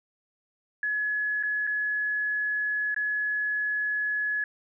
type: tone with dropouts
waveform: sine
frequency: 1696 Hz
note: G#6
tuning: 36 cents sharp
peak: -25 dBFS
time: 0.83-4.44 s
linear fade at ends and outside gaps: 2 ms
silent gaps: 1.428-1.434 / 1.669-1.673 / 2.945-2.963 s
effects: none